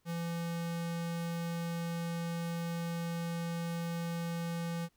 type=tone; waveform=square; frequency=168.8 Hz; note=E3; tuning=41 cents sharp; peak=-35 dBFS; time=0.05-4.89 s; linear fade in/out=50 ms; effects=pink hiss -75 dBFS RMS until 4.96 s